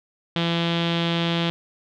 sawtooth tone with low-pass filter, 168.8 Hz, E3, 41 cents sharp, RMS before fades -23 dBFS, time 0.36-1.5 s, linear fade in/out 0 ms, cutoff 3400 Hz, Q 5.1, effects none

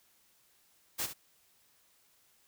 white noise with echo, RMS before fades -34 dBFS, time 0.98-1.07 s, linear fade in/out 20 ms, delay 68 ms, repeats 1, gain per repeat -10 dB, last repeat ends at 1.138 s, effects white hiss -68 dBFS RMS until 2.47 s

